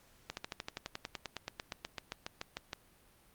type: slowing click train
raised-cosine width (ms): 0.2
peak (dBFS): -21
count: 23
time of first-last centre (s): 0.3-2.732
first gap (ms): 71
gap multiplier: 1.04
effects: pink hiss -65 dBFS RMS until 3.34 s + Opus 48 kbps